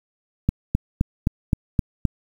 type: click train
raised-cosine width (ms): 5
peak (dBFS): -5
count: 7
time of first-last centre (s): 0.49-2.053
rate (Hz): 3.84
effects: 7-bit